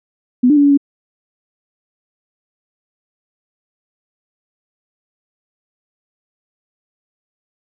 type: tone with pitch steps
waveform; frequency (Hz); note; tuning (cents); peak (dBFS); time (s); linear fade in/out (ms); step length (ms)
sine; 249.1 / 296.8 / 286.5 / 284.5 / 281.4; B3 / D4 / D4 / C#4 / C#4; +15 / +18 / -43 / +45 / +26; -7; 0.43-0.775; 10; 69
effects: none